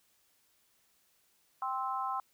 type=chord; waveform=sine; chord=C major; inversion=second; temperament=just; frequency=784.9 / 1046.5 / 1308.1 Hz; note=G5 / C6 / E6; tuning=+2 / 0 / -14 cents; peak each=-37 / -35 / -38 dBFS; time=1.62-2.2 s; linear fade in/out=2 ms; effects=white hiss -71 dBFS RMS until 2.33 s